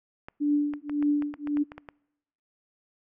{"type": "clicks", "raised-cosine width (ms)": 0.5, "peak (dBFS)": -25, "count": 11, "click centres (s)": [0.285, 0.737, 0.896, 1.026, 1.223, 1.34, 1.473, 1.571, 1.719, 1.78, 1.888]}
{"type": "tone with tremolo", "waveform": "sine", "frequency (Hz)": 292.5, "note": "D4", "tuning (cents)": -7, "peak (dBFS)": -19, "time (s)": [0.4, 1.64], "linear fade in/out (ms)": 20, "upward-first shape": "triangle", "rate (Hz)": 1.8, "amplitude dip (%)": 100}
{"effects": ["noise-tail reverb RT60 0.9 s tail -26 dB re dry"]}